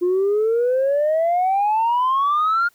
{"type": "exponential sweep", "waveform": "sine", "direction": "up", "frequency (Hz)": [349.2, 1427], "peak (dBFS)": -14, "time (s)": [0.01, 2.69], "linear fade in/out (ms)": 20, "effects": ["tanh soft clip ceiling -13 dBFS", "white hiss -59 dBFS RMS until 2.74 s"]}